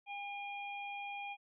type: harmonic tone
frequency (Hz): 808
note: G#5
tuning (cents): -48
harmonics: 1 / 3 / 4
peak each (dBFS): -43 / -44 / -55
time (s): 0.06-1.37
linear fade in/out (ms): 50
effects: none